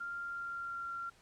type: tone with pitch glide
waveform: sine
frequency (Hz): 1393 to 1376.2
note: F6 to F6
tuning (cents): -5 to -26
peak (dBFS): -38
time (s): 0-1.1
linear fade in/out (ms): 10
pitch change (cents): -21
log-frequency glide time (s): 0.22-0.91
effects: pink hiss -64 dBFS RMS until 1.21 s + low-pass 9000 Hz 12 dB/octave